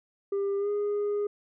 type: tone with pitch glide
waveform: sine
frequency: 398 to 411.8 Hz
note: G4 to G#4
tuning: +26 to -15 cents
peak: -23 dBFS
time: 0.32-1.27 s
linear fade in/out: 5 ms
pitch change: +59 cents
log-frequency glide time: 0.58-0.69 s
effects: tanh soft clip ceiling -25 dBFS